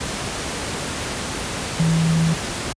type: tone in noise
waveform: sine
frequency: 163.3 Hz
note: E3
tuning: 16 cents flat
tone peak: -15 dBFS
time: 1.79-2.34 s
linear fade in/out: 10 ms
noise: pink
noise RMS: -26 dBFS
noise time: 0-2.73 s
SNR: +8 dB
effects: high-pass 60 Hz 12 dB/octave + resampled to 22050 Hz